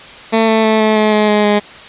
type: tone with pitch steps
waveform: 15% pulse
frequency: 223.8 / 221.4 / 218.9 / 216.6 / 214.2 / 211.9 / 209.5 / 207.3 Hz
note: A3 / A3 / A3 / A3 / A3 / G#3 / G#3 / G#3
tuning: +30 / +11 / -9 / -27 / -46 / +35 / +15 / -3 cents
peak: -3 dBFS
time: 0.32-1.6 s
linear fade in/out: 20 ms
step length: 160 ms
effects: white hiss -34 dBFS RMS until 1.88 s + resampled to 8000 Hz